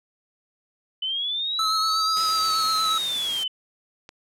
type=linear two-way sweep; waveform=sine; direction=up then down; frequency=3002 to 4978 to 3002 Hz; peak=-24 dBFS; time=1.02-3.48 s; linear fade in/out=5 ms; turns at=2.22 s
type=tone with vibrato; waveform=square; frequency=1294 Hz; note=E6; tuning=32 cents flat; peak=-23 dBFS; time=1.59-2.98 s; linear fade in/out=2 ms; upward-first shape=sine; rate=8.3 Hz; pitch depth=21 cents each way
type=high-pass noise; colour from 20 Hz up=white; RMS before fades=-34 dBFS; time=2.16-3.44 s; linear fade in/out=10 ms; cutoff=100 Hz; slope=12 dB/octave
type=click; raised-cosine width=0.2 ms; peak=-25 dBFS; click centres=4.091 s
effects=low-pass 11000 Hz 12 dB/octave